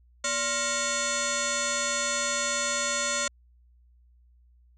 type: tone with frequency modulation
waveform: sine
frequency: 2699 Hz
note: E7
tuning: 40 cents sharp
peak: -25 dBFS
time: 0.24-3.28 s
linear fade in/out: 5 ms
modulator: 819 Hz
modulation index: 6
effects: added 60 Hz sine -56 dBFS peak until 4.77 s